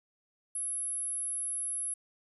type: tone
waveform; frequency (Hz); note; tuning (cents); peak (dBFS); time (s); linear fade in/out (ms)
sine; 10920; F9; -40; -32; 0.55-1.94; 5
effects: none